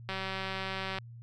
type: click train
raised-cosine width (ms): 0.3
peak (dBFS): -20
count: 172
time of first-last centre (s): 0.09-0.985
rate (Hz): 191
effects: added 117 Hz sine -45 dBFS peak until 1.22 s